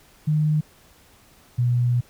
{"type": "tone pair in turn", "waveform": "sine", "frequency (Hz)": [152.8, 122.02], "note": ["D#3", "B2"], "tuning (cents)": [-31, -20], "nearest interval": "major third", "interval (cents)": 389, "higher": "first", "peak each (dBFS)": -17, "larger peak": "neither", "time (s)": [[0.27, 0.61], [1.58, 2.01]], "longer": "second", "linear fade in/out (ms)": 10, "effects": ["pink hiss -54 dBFS RMS until 2.09 s"]}